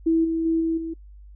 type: tone with level steps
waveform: sine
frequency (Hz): 326.9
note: E4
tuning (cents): -14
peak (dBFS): -16 / -21 / -18 / -20 / -27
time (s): 0.06-0.94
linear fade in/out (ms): 10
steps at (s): 0.24 / 0.45 / 0.6 / 0.77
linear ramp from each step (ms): 10
effects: noise-tail reverb RT60 0.1 s tail -23 dB re dry + added 50 Hz sine -42 dBFS peak until 1.35 s